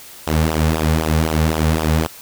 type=tone with flanger; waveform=sawtooth; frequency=79 Hz; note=D#2; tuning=27 cents sharp; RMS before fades=-17 dBFS; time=0.27-2.07 s; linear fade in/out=0 ms; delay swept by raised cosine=0.45 to 3.15 ms; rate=3.9 Hz; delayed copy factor=-0.75; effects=white hiss -39 dBFS RMS until 2.21 s